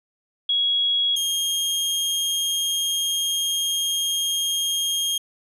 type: tone pair in turn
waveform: sine / sawtooth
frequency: 3322 / 3235 Hz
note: G#7 / G#7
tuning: 0 / -46 cents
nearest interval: unison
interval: 46 cents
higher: first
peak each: -18 dBFS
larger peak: neither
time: 0.49-1.16 / 1.16-5.18 s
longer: second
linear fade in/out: 5 ms
effects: resampled to 32000 Hz